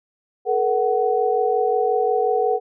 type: tone cluster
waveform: sine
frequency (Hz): 430.2 / 475.8 / 748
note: A4 / A#4 / F#5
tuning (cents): -39 / +35 / +19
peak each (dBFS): -21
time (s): 0.45-2.6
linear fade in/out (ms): 50
effects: none